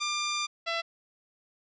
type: tone pair in turn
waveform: 10% pulse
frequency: 1194 / 670.1 Hz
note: D6 / E5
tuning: +28 / +28 cents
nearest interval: minor seventh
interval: 1000 cents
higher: first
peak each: -20 dBFS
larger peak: neither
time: 0-0.47 / 0.66-0.82 s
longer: first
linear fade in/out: 20 ms
effects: resampled to 16000 Hz